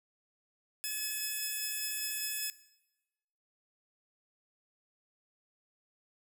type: tone pair together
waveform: 5% pulse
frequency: 1713 / 2567 Hz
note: A6 / E7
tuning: -47 / -47 cents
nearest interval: perfect fifth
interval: 700 cents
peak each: -28 dBFS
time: 0.84-2.5 s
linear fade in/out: 0 ms
effects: noise-tail reverb RT60 1.0 s tail -19 dB re dry